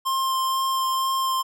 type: tone with vibrato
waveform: square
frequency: 1056 Hz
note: C6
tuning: 16 cents sharp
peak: -22 dBFS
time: 0.05-1.43 s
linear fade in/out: 20 ms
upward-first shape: sine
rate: 2.1 Hz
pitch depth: 10 cents each way
effects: none